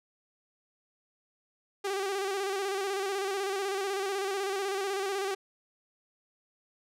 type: tone with vibrato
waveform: sawtooth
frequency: 392 Hz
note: G4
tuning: in tune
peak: -26 dBFS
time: 1.84-5.35 s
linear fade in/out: 10 ms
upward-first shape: square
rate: 16 Hz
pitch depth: 47 cents each way
effects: low-pass 11000 Hz 12 dB/octave